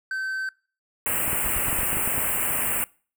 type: tone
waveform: triangle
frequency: 1542 Hz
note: G6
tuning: 29 cents flat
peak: -24 dBFS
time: 0.11-0.49 s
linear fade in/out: 2 ms
type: band-stop noise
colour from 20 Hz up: white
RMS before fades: -25 dBFS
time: 1.06-2.84 s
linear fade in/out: 0 ms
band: 2900 to 7700 Hz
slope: 96 dB/octave
type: clicks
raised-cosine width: 3 ms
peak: -20 dBFS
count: 8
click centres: 1.28 / 1.331 / 1.729 / 1.832 / 1.93 / 1.97 / 2.076 / 2.18 s
type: noise bursts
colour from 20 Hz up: brown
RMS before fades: -31 dBFS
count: 4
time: 1.44-1.818 s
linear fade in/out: 10 ms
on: 42 ms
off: 70 ms
effects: noise-tail reverb RT60 0.4 s tail -24 dB re dry